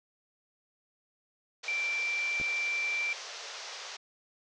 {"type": "band-pass noise", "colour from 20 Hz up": "white", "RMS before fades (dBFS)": -43, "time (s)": [1.63, 3.97], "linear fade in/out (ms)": 10, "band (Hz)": [420, 6300], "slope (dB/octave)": 48}
{"type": "tone", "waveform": "sine", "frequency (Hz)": 2349, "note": "D7", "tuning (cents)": 0, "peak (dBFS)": -29, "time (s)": [1.68, 3.13], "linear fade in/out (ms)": 2}
{"type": "clicks", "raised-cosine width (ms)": 2, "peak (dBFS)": -30, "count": 2, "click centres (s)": [2.4, 2.413]}
{"effects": []}